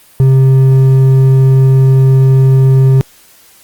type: tone with hard clipping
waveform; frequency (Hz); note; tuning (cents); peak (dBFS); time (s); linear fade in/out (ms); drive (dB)
sine; 132.8; C3; +26; -5; 0.2-3.01; 0; 5
effects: white hiss -43 dBFS RMS until 3.63 s + Opus 32 kbps